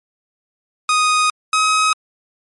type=tone pair in turn; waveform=sawtooth; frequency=1244.5 / 1269.2 Hz; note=D#6 / D#6; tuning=0 / +34 cents; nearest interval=unison; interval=34 cents; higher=second; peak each=-9 dBFS; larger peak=neither; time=0.89-1.3 / 1.53-1.93 s; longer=first; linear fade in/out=2 ms; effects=MP3 48 kbps